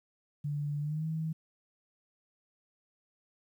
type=tone with pitch glide; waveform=sine; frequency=146.2 to 159.43 Hz; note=D3 to D#3; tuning=-7 to +43 cents; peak=-31 dBFS; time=0.44-1.33 s; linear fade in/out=10 ms; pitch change=+150 cents; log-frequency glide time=0.8-1.06 s; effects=11-bit